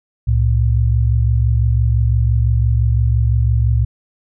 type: tone pair together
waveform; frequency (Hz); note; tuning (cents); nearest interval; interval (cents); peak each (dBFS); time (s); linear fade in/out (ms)
sine; 67.31 / 113.2; C2 / A2; +50 / +50; major sixth; 900; -14; 0.27-3.85; 10
effects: none